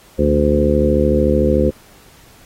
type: harmonic tone with a mistuned harmonic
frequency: 73.42 Hz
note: D2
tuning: in tune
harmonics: 1 / 2 / 3 / 4 / 5 / 6 / 7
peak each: -18 / -23 / -18 / -21 / -19 / -22 / -17 dBFS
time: 0.18-1.71 s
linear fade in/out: 20 ms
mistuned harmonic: 2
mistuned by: +42 cents
effects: pink hiss -47 dBFS RMS until 2.45 s + AAC 48 kbps